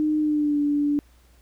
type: tone with pitch glide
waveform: sine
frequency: 305.4 to 290.8 Hz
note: D#4 to D4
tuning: -32 to -17 cents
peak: -19 dBFS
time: 0-0.99 s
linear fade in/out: 0 ms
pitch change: -85 cents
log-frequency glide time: 0.19-0.59 s
effects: added 60 Hz sine -53 dBFS peak until 1.41 s + pink hiss -61 dBFS RMS until 1.41 s